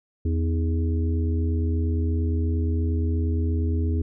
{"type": "harmonic tone with a mistuned harmonic", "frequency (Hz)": 82.8, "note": "E2", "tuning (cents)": 8, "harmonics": [1, 3, 4, 5], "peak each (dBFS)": [-21, -31, -33, -35], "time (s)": [0.25, 4.02], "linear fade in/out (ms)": 5, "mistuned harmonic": 4, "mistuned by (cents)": -76, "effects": []}